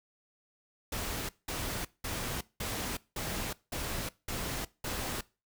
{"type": "noise bursts", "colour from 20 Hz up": "pink", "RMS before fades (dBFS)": -36, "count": 8, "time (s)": [0.92, 5.21], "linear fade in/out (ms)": 5, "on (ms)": 370, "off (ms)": 190, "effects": ["noise-tail reverb RT60 0.3 s tail -21 dB re dry"]}